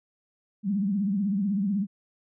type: tone with vibrato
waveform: sine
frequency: 199 Hz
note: G3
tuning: 26 cents sharp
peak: -23 dBFS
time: 0.63-1.87 s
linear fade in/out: 50 ms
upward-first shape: triangle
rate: 16 Hz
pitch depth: 150 cents each way
effects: none